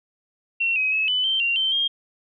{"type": "tone with pitch steps", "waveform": "sine", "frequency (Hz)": [2722, 2534, 2581, 3001, 3123, 2764, 3110, 3222], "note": ["F7", "D#7", "E7", "F#7", "G7", "F7", "G7", "G7"], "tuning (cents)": [-45, 31, -37, 24, -7, -19, -14, 47], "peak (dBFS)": -19, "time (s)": [0.6, 1.88], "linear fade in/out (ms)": 10, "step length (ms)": 160, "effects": []}